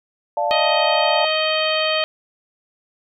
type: chord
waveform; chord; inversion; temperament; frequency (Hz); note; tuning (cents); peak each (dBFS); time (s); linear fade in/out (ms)
sine; D minor; none; equal; 587.3 / 698.5 / 880; D5 / F5 / A5; 0 / 0 / 0; -22; 0.37-1.25; 2
type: harmonic tone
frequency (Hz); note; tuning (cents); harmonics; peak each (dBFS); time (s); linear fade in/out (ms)
626; D#5; +10; 1 / 2 / 3 / 4 / 5 / 6 / 7; -21 / -26 / -28 / -25 / -23 / -32 / -28; 0.51-2.04; 0
effects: none